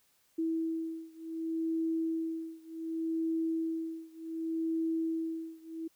sine beating tone pair, 325.2 / 325.87 Hz, E4 / E4, -23 / -20 cents, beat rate 0.67 Hz, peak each -34 / -35 dBFS, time 0.38-5.88 s, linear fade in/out 10 ms, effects white hiss -70 dBFS RMS until 5.95 s

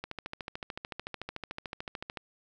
click train, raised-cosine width 0.3 ms, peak -21 dBFS, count 30, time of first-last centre 0.04-2.172 s, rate 13.6 Hz, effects none

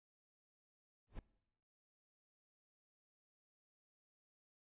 brown noise with exponential growth, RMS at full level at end -43 dBFS, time 1.07-1.19 s, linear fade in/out 2 ms, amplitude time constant 24 ms, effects noise-tail reverb RT60 0.9 s tail -21 dB re dry + resampled to 8000 Hz

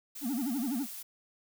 blue noise, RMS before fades -43 dBFS, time 0.15-1.03 s, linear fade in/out 10 ms
triangle tone with vibrato, 257.3 Hz, C4, 29 cents flat, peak -28 dBFS, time 0.21-0.87 s, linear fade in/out 50 ms, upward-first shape sine, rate 12 Hz, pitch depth 230 cents each way
effects none

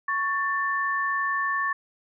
sine tone pair together, 1111.4 / 1774 Hz, C#6 / A6, +4 / +14 cents, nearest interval minor sixth, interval 810 cents, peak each -26 dBFS, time 0.08-1.73 s, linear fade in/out 5 ms, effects none

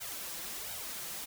white noise with flanger, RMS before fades -41 dBFS, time 0-1.26 s, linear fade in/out 20 ms, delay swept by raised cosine 1.3 to 6 ms, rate 1.4 Hz, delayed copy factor +0.8, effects none

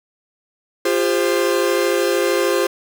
45% pulse chord, F suspended second, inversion none, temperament equal with one note detuned, 349.2 / 402.3 / 523.3 Hz, F4 / G4 / C5, 0 / +45 / 0 cents, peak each -20 dBFS, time 0.85-2.67 s, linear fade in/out 5 ms, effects none

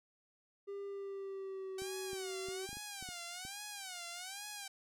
triangle tone with pitch glide, 399.2 to 379.2 Hz, G4 to F#4, +32 to +43 cents, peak -39 dBFS, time 0.67-2.67 s, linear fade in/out 20 ms, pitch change -89 cents, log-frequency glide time 0.86-1.79 s
5% pulse tone with vibrato, 758 Hz, F#5, 42 cents sharp, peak -32 dBFS, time 1.78-4.68 s, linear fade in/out 5 ms, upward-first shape sine, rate 1.2 Hz, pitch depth 170 cents each way
clicks, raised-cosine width 3 ms, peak -39 dBFS, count 9, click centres 1.82 / 2.132 / 2.486 / 2.691 / 2.73 / 2.77 / 3.026 / 3.089 / 3.451 s
effects none

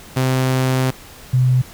sawtooth / sine tone pair in turn, 130 / 127.18 Hz, C3 / C3, -11 / -49 cents, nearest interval unison, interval 38 cents, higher first, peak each -11 dBFS, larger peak neither, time 0.16-0.91 / 1.33-1.62 s, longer first, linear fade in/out 10 ms, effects pink hiss -40 dBFS RMS until 1.73 s

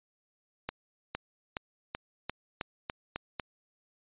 accelerating click train, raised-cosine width 0.3 ms, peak -17 dBFS, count 9, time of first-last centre 0.69-3.398 s, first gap 460 ms, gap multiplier 0.91, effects resampled to 8000 Hz

